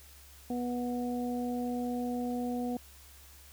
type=harmonic tone; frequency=244.5 Hz; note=B3; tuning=17 cents flat; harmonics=1 / 2 / 3; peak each=-32 / -39 / -40 dBFS; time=0.5-2.77 s; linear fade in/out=2 ms; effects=added 69 Hz sine -55 dBFS peak until 3.52 s + white hiss -56 dBFS RMS until 3.52 s